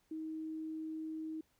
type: tone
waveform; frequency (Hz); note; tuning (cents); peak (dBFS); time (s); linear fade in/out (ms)
sine; 316.2; D#4; +28; -39; 0.11-1.41; 5
effects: pink hiss -75 dBFS RMS until 1.59 s